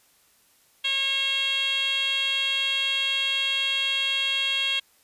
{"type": "tone with band-pass filter", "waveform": "10% pulse", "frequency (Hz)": 544, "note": "C#5", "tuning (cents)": -33, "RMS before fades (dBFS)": -25, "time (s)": [0.84, 4.8], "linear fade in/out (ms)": 10, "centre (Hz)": 3200, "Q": 5.5, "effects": ["white hiss -61 dBFS RMS until 5.03 s", "resampled to 32000 Hz"]}